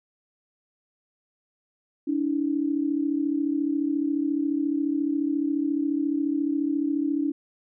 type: tone pair together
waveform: sine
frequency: 285.9 / 320.2 Hz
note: D4 / D#4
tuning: -46 / +50 cents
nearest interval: major second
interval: 196 cents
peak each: -24 / -27 dBFS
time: 2.07-7.32 s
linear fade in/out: 10 ms
effects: none